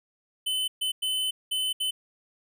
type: tone bursts at uneven times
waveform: square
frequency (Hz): 3035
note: F#7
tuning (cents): +43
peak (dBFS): -26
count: 5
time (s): 0.46-0.68 / 0.81-0.92 / 1.02-1.31 / 1.51-1.73 / 1.8-1.91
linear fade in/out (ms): 10
effects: none